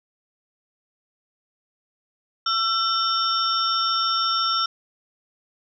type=tone cluster; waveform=sine; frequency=1343 / 3042 / 3614 / 5460 Hz; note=E6 / F#7 / A7 / F8; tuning=+32 / +47 / +46 / -40 cents; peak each=-22 / -31 / -28 / -25 dBFS; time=2.46-4.66 s; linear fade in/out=5 ms; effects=none